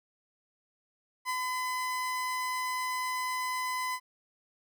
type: tone with ADSR envelope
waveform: 30% pulse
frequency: 1012 Hz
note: B5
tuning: 42 cents sharp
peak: -26 dBFS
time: 1.25-4 s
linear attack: 44 ms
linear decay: 36 ms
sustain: -2 dB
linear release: 62 ms
effects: none